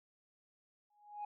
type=tone with exponential growth; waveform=sine; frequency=830.6 Hz; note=G#5; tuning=in tune; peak=-36 dBFS; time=0.9-1.25 s; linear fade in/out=5 ms; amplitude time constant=74 ms; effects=tanh soft clip ceiling -36 dBFS